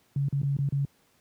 sine tone with dropouts, 139.9 Hz, C#3, 16 cents sharp, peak -23 dBFS, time 0.16-0.85 s, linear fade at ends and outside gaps 2 ms, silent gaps 0.285-0.326 / 0.417-0.431 / 0.567-0.587 / 0.689-0.723 s, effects pink hiss -65 dBFS RMS until 1.2 s + high-pass 80 Hz 12 dB/octave

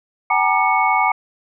sine tone cluster, 762 / 854 / 945 / 1195 / 2211 Hz, G5 / G#5 / A#5 / D6 / C#7, -49 / +48 / +23 / +30 / -5 cents, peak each -20 dBFS, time 0.3-1.12 s, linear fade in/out 5 ms, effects none

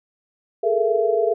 sine tone cluster, 417.1 / 438.6 / 466.4 / 672 Hz, G#4 / A4 / A#4 / E5, +7 / -6 / +1 / +33 cents, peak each -22 dBFS, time 0.63-1.34 s, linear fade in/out 10 ms, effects none

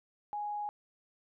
sine tone, 830.6 Hz, G#5, in tune, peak -34 dBFS, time 0.33-0.69 s, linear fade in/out 0 ms, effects none

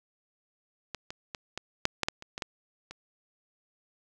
clicks, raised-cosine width 0.2 ms, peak -18 / -21 / -19 / -17 / -6 / -9 / -10 / -26 / -19 / -15 / -25 dBFS, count 11, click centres 0.947 / 1.105 / 1.348 / 1.576 / 1.854 / 2.033 / 2.085 / 2.224 / 2.379 / 2.422 / 2.91 s, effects none

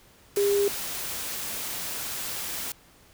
sine tone in noise, 403.9 Hz, G#4, 48 cents flat, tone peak -20 dBFS, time 0.37-0.68 s, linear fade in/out 2 ms, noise white, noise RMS -33 dBFS, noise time 0.36-2.72 s, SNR +10 dB, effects pink hiss -56 dBFS RMS until 3.13 s

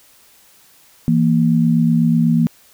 sine tone pair together, 164.98 / 233.1 Hz, E3 / A#3, +2 / 0 cents, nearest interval tritone, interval 598 cents, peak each -14 dBFS, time 1.08-2.47 s, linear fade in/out 0 ms, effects white hiss -50 dBFS RMS until 2.73 s

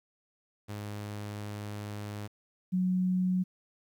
sawtooth / sine tone pair in turn, 103.83 / 183.67 Hz, G#2 / F#3, 0 / -12 cents, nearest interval minor seventh, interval 988 cents, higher second, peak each -33 / -25 dBFS, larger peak second, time 0.68-2.28 / 2.72-3.44 s, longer first, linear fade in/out 20 ms, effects 11-bit

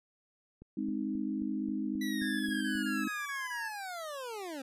click train, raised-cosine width 3 ms, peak -37 dBFS, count 9, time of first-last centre 0.62-2.753 s, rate 3.75 Hz
sine chord, Ab major, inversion none, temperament equal, 207.7 / 261.6 / 311.1 Hz, Ab3 / C4 / Eb4, 0 / 0 / 0 cents, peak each -36 dBFS, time 0.77-3.08 s, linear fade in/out 5 ms
25% pulse linear sweep, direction down, 1975.5 to 256.6 Hz, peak -35 dBFS, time 2.01-4.62 s, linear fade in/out 5 ms
triangle tone bursts, 1661.2 Hz, G#6, in tune, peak -35 dBFS, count 7, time 2.21-3.69 s, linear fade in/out 10 ms, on 190 ms, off 25 ms
effects resampled to 32000 Hz

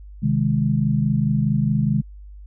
sine chord, Ab major, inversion first, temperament equal, 130.81 / 155.56 / 207.7 Hz, C3 / Eb3 / Ab3, 0 / 0 / 0 cents, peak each -21 dBFS, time 0.22-2.02 s, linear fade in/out 20 ms, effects added 50 Hz sine -37 dBFS peak until 2.46 s

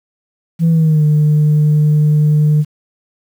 sine tone with pitch glide, 165.5 to 150.89 Hz, E3 to D3, +7 to +47 cents, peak -6 dBFS, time 0.59-2.65 s, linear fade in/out 50 ms, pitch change -160 cents, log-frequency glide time 0.69-1.03 s, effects tanh soft clip ceiling -6 dBFS + 7-bit

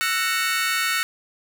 30% pulse chord, F# dominant seventh, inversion third, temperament just, 1332 / 1480 / 1850 / 2220 Hz, E6 / F#6 / A#6 / C#7, +18 / 0 / -14 / +2 cents, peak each -24 dBFS, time 0.01-1.03 s, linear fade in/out 0 ms, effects none

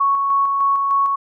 sine tone with tremolo, 1108.7 Hz, C#6, in tune, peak -13 dBFS, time 0-1.16 s, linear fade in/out 10 ms, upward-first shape square, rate 3.3 Hz, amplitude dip 30%, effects none

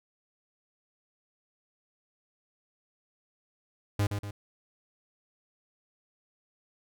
45% pulse tone with echo, 102 Hz, G#2, 31 cents flat, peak -24 dBFS, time 3.99-4.07 s, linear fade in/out 5 ms, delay 120 ms, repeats 2, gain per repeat -6 dB, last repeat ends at 4.31 s, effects none

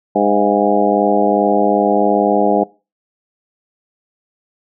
harmonic tone with a mistuned harmonic, 102.4 Hz, G#2, 24 cents flat, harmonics 2 / 3 / 4 / 5 / 6 / 7 / 8, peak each -19 / -19 / -19 / -19 / -19 / -19 / -19 dBFS, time 0.15-2.64 s, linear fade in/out 10 ms, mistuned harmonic 6, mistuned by +54 cents, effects noise-tail reverb RT60 0.3 s tail -22 dB re dry

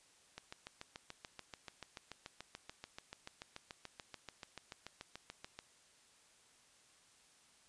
click train, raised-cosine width 0.2 ms, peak -29 dBFS, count 37, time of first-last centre 0.38-5.59 s, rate 6.91 Hz, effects white hiss -67 dBFS RMS until 7.68 s + resampled to 22050 Hz

